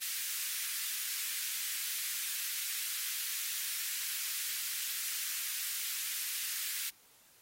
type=high-pass noise; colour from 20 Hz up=white; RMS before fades=-37 dBFS; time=0.01-6.9 s; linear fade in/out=10 ms; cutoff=1600 Hz; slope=24 dB/octave; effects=white hiss -63 dBFS RMS until 7.41 s + AAC 48 kbps

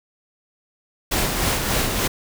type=noise with tremolo; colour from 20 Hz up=pink; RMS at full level=-20 dBFS; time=1.11-2.08 s; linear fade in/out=10 ms; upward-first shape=sine; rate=3.4 Hz; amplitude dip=40%; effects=none

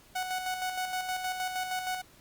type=tone with tremolo; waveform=sawtooth; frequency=740 Hz; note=F#5; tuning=in tune; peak=-26 dBFS; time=0.15-2.02 s; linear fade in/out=10 ms; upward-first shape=square; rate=6.4 Hz; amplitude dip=45%; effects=pink hiss -58 dBFS RMS until 2.2 s + Opus 48 kbps

